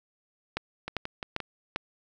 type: two click trains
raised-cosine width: 0.3 ms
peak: -13 / -18 dBFS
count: 4 / 4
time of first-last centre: 0.57-1.76 / 0.88-1.403 s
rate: 2.52 / 5.74 Hz
effects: none